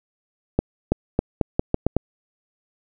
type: accelerating click train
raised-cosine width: 2 ms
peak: -4 dBFS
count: 8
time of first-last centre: 0.59-1.966 s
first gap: 330 ms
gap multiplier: 0.82
effects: none